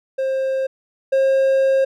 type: tone pair in turn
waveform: triangle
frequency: 531 / 536.2 Hz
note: C5 / C5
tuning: +25 / +42 cents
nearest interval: unison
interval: 17 cents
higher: second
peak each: -16 / -11 dBFS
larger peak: second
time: 0.18-0.67 / 1.12-1.85 s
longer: second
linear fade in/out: 10 ms
effects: none